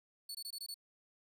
sawtooth tone bursts, 4435 Hz, C#8, in tune, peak -39 dBFS, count 6, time 0.29-0.743 s, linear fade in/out 5 ms, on 58 ms, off 21 ms, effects none

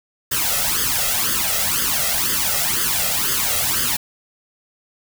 white noise with flanger, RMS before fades -20 dBFS, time 0.31-3.97 s, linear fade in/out 10 ms, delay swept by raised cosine 0.61 to 1.55 ms, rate 2 Hz, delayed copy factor +0.8, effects none

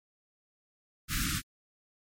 pink band-stop noise, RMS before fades -31 dBFS, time 1.08-1.42 s, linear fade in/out 50 ms, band 320 to 1200 Hz, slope 96 dB/octave, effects MP3 64 kbps

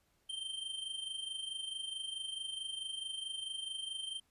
square tone with amplitude modulation, 3136 Hz, G7, in tune, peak -37 dBFS, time 0.29-4.2 s, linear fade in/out 10 ms, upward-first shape sine, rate 24.6 Hz, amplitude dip 65%, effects pink hiss -75 dBFS RMS until 4.3 s + resampled to 32000 Hz

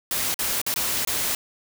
white noise with dropouts, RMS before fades -25 dBFS, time 0.11-1.35 s, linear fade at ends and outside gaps 2 ms, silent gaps 0.343-0.39 / 0.616-0.664 / 0.741-0.76 / 1.05-1.073 s, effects none

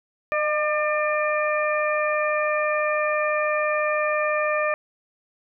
harmonic tone with a mistuned harmonic, 599 Hz, D5, 34 cents sharp, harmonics 1 / 2 / 3 / 4, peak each -23 / -26 / -28 / -29 dBFS, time 0.32-4.74 s, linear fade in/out 0 ms, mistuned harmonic 1, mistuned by +26 cents, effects none

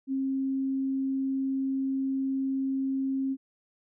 sine tone, 268.1 Hz, C4, 42 cents sharp, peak -26 dBFS, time 0.07-3.37 s, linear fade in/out 50 ms, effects none

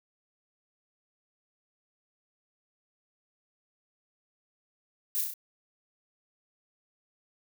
violet noise with echo, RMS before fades -30 dBFS, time 5.15-5.21 s, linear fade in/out 0 ms, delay 32 ms, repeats 4, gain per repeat -3 dB, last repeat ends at 5.338 s, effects none

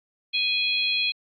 harmonic tone, 830.6 Hz, G#5, in tune, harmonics 3 / 4 / 5, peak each -25 / -26 / -27 dBFS, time 0.33-1.12 s, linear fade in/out 20 ms, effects AAC 32 kbps

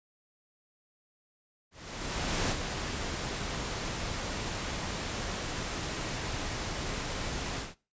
pink noise with ADSR envelope, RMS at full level -29 dBFS, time 1.71-7.75 s, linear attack 780 ms, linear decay 63 ms, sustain -6 dB, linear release 170 ms, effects noise-tail reverb RT60 0.3 s tail -19 dB re dry + resampled to 16000 Hz

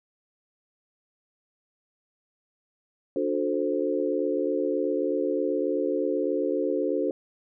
sine chord, D dominant seventh, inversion none, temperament equal with one note detuned, 293.7 / 361.5 / 440 / 523.3 Hz, D4 / F#4 / A4 / C5, 0 / -40 / 0 / 0 cents, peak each -29 dBFS, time 3.16-7.11 s, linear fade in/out 2 ms, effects none

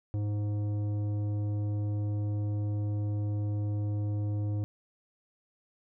triangle tone with tanh clipping, 103.83 Hz, G#2, in tune, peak -30 dBFS, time 0.14-4.64 s, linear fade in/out 0 ms, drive 15 dB, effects none

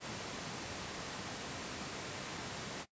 pink high-pass noise, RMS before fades -43 dBFS, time 0-2.86 s, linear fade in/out 50 ms, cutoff 120 Hz, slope 12 dB/octave, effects noise-tail reverb RT60 0.1 s tail -17 dB re dry + resampled to 16000 Hz

